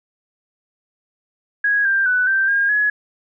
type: tone with pitch steps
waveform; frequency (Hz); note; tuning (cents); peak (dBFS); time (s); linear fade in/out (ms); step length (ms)
sine; 1655 / 1584 / 1492 / 1566 / 1618 / 1687; G#6 / G6 / F#6 / G6 / G#6 / G#6; -6 / +18 / +14 / -2 / -46 / +27; -14; 1.64-2.9; 5; 210
effects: none